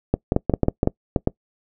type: clicks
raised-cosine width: 2 ms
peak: -3 dBFS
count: 11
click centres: 0.14 / 0.321 / 0.364 / 0.497 / 0.538 / 0.633 / 0.684 / 0.831 / 0.874 / 1.162 / 1.274 s
effects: noise-tail reverb RT60 0.1 s tail -23 dB re dry